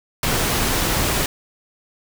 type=noise; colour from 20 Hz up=pink; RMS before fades=-20 dBFS; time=0.23-1.26 s; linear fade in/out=2 ms; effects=none